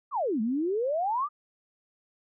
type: exponential two-way sweep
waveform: sine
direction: down then up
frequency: 1244.5 to 209.3 to 1244.5 Hz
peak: -25 dBFS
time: 0.11-1.29 s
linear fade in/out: 50 ms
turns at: 0.41 s
effects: none